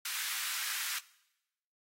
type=high-pass noise; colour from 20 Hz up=pink; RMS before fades=-37 dBFS; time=0.05-0.99 s; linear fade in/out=5 ms; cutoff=1400 Hz; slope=24 dB/octave; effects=noise-tail reverb RT60 0.9 s tail -20 dB re dry + AAC 48 kbps